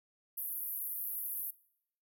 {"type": "band-pass noise", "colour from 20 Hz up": "pink", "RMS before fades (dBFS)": -39, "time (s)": [0.37, 1.51], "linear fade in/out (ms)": 10, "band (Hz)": [11000, 16000], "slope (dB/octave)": 96, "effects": ["noise-tail reverb RT60 0.7 s tail -21 dB re dry"]}